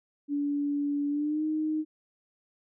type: tone with pitch glide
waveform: sine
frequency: 287.6 to 310 Hz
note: D4 to D#4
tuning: -36 to -6 cents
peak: -26 dBFS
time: 0.28-1.85 s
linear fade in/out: 50 ms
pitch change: +130 cents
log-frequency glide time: 1.09-1.44 s
effects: none